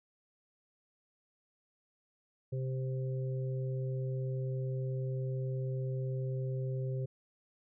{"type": "harmonic tone", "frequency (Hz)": 130.81, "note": "C3", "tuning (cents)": 0, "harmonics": [1, 3, 4], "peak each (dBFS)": [-33, -43, -45], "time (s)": [2.52, 7.06], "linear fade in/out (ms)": 10, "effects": []}